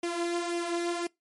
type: tone with flanger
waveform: sawtooth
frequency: 344.1 Hz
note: F4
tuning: 26 cents flat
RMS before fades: -31 dBFS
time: 0.03-1.07 s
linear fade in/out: 5 ms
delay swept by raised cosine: 0.35 to 3.45 ms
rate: 1.9 Hz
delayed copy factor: +0.55
effects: noise-tail reverb RT60 0.2 s tail -25 dB re dry + MP3 48 kbps